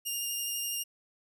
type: tone with vibrato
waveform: 10% pulse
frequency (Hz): 2818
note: F7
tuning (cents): +15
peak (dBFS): -24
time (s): 0.05-0.84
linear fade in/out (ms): 20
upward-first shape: sine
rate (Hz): 12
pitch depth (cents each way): 12
effects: none